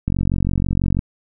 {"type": "click train", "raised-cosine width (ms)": 5, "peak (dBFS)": -7, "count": 43, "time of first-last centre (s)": [0.08, 0.991], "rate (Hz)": 46.1, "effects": []}